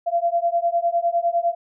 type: beating tone pair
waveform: sine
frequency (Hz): 680 / 689.9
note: F5 / F5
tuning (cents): -46 / -21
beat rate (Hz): 9.9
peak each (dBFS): -21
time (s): 0.06-1.55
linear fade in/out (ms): 20
effects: none